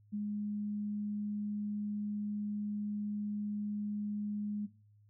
sine tone, 207.7 Hz, G#3, in tune, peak -34 dBFS, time 0.12-4.67 s, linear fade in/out 20 ms, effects noise-tail reverb RT60 0.4 s tail -18 dB re dry + added 104 Hz sine -61 dBFS peak until 5.09 s

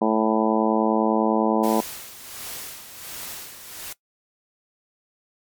harmonic tone, 110 Hz, A2, in tune, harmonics 2 / 3 / 4 / 5 / 6 / 7 / 8 / 9, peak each -22 / -24 / -25 / -26 / -27 / -27 / -28 / -29 dBFS, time 0.01-1.81 s, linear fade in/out 10 ms
white noise with tremolo, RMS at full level -34 dBFS, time 1.63-3.93 s, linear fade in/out 5 ms, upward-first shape sine, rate 1.4 Hz, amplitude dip 60%
effects noise-tail reverb RT60 0.1 s tail -20 dB re dry + MP3 96 kbps

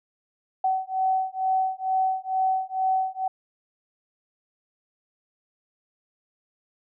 sine beating tone pair, 756 / 758.2 Hz, F#5 / F#5, +37 / +42 cents, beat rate 2.2 Hz, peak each -25 dBFS, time 0.64-3.28 s, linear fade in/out 5 ms, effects none

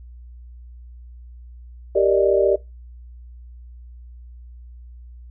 sine chord, Eb major seventh, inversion first, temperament equal, 392 / 466.2 / 587.3 / 622.3 Hz, G4 / Bb4 / D5 / Eb5, 0 / 0 / 0 / 0 cents, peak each -18 / -21 / -18 / -23 dBFS, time 1.95-2.56 s, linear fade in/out 10 ms, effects noise-tail reverb RT60 0.2 s tail -20 dB re dry + added 60 Hz sine -38 dBFS peak until 5.3 s

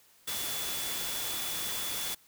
sine tone in noise, 3443 Hz, A7, 38 cents flat, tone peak -40 dBFS, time 0.27-2.15 s, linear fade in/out 10 ms, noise white, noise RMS -35 dBFS, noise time 0.27-2.15 s, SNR -8 dB, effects white hiss -62 dBFS RMS until 2.27 s

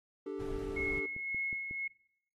triangle chord, D suspended fourth, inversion none, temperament just, 293.7 / 391.6 / 440.5 Hz, D4 / G4 / A4, 0 / -2 / +2 cents, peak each -40 / -38 / -40 dBFS, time 0.26-1.06 s, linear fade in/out 5 ms
brown noise, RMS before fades -43 dBFS, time 0.39-1 s, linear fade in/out 10 ms
sine tone with tremolo, 2174 Hz, C#7, 34 cents flat, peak -32 dBFS, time 0.76-1.88 s, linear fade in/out 10 ms, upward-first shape sine, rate 1.9 Hz, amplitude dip 50%
click train, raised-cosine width 3 ms, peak -35 dBFS, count 6, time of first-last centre 0.8-1.711 s, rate 5.49 Hz
effects noise-tail reverb RT60 0.7 s tail -19 dB re dry + AAC 32 kbps

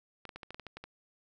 clicks, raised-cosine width 0.3 ms, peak -28 dBFS, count 10, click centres 0.253 / 0.292 / 0.36 / 0.432 / 0.506 / 0.545 / 0.597 / 0.667 / 0.77 / 0.84 s, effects none

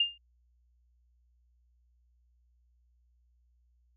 sine tone with exponential decay, 2811 Hz, F7, 11 cents sharp, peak -20 dBFS, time 0-0.18 s, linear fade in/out 5 ms, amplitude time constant 39 ms, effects added 60 Hz sine -65 dBFS peak until 3.96 s

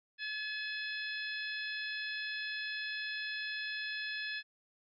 harmonic tone with a mistuned harmonic, 856 Hz, A5, 48 cents flat, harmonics 2 / 3 / 4 / 5 / 6, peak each -39 / -43 / -45 / -47 / -49 dBFS, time 0.18-4.43 s, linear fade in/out 50 ms, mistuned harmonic 5, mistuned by -62 cents, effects none

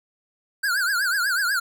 square tone with vibrato, 1519 Hz, F#6, 45 cents sharp, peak -21 dBFS, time 0.63-1.6 s, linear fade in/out 10 ms, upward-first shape triangle, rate 8.1 Hz, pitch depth 190 cents each way, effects none

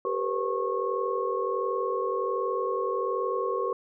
sine tone cluster, 387.3 / 428.9 / 479.6 / 521 / 1093 Hz, G4 / A4 / A#4 / C5 / C#6, -21 / -44 / +49 / -7 / -25 cents, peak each -31 / -39 / -30 / -35 / -31 dBFS, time 0.05-3.73 s, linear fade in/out 2 ms, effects none

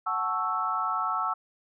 sine chord, F# minor seventh, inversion none, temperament equal, 740 / 880 / 1108.7 / 1318.5 Hz, F#5 / A5 / C#6 / E6, 0 / 0 / 0 / 0 cents, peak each -34 / -34 / -32 / -28 dBFS, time 0.06-1.34 s, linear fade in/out 10 ms, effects none

